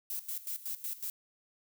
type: noise with tremolo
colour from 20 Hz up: violet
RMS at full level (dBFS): -37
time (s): 0.1-1.1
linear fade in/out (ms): 2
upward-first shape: square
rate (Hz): 5.4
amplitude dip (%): 80
effects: none